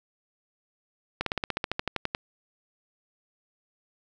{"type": "slowing click train", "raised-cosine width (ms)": 0.3, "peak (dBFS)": -11, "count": 14, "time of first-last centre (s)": [1.21, 2.149], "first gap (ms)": 53, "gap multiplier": 1.05, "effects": []}